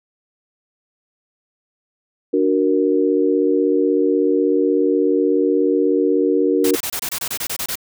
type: chord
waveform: sine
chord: D augmented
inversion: none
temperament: equal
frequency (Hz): 293.7 / 370 / 466.2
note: D4 / F#4 / A#4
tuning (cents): 0 / 0 / 0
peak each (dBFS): -18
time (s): 2.33-6.76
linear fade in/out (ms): 10
type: noise bursts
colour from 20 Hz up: white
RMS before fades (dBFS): -24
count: 12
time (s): 6.64-7.755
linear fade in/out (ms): 5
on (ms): 70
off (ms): 25
effects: none